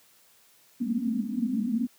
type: band-pass noise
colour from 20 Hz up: pink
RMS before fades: -28 dBFS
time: 0.8-1.87 s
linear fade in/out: 10 ms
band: 210 to 260 Hz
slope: 96 dB/octave
effects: white hiss -60 dBFS RMS until 1.98 s + high-pass 100 Hz 12 dB/octave